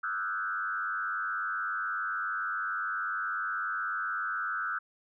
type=tone with frequency modulation; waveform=sine; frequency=1408 Hz; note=F6; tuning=14 cents sharp; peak=-30 dBFS; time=0.03-4.79 s; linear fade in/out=10 ms; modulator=96.4 Hz; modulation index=1.6; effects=none